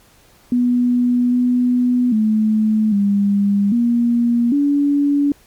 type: tone with pitch steps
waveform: sine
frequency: 245.1 / 247.2 / 216.4 / 201.2 / 237.2 / 285.8 Hz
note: B3 / B3 / A3 / G3 / A#3 / D4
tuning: -13 / +2 / -29 / +45 / +30 / -47 cents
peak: -12 dBFS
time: 0.52-5.32 s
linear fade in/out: 2 ms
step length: 800 ms
effects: pink hiss -51 dBFS RMS until 5.46 s + MP3 96 kbps